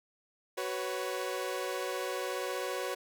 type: chord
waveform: sawtooth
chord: F# suspended fourth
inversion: none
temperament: equal with one note detuned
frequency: 374.5 / 493.9 / 554.4 Hz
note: F#4 / B4 / C#5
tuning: +21 / 0 / 0 cents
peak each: -34 dBFS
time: 0.57-2.95 s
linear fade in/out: 10 ms
effects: none